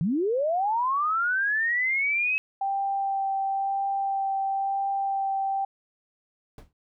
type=linear sweep; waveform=sine; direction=up; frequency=146.83 to 2582 Hz; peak=-22 dBFS; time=0.01-2.38 s; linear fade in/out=0 ms
type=tone with vibrato; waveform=sine; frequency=784 Hz; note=G5; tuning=in tune; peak=-24 dBFS; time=2.61-5.65 s; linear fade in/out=5 ms; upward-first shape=sine; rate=0.99 Hz; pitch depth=10 cents each way
type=noise with exponential decay; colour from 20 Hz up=brown; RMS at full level=-37 dBFS; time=6.58-6.73 s; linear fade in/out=2 ms; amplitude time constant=31 ms
effects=none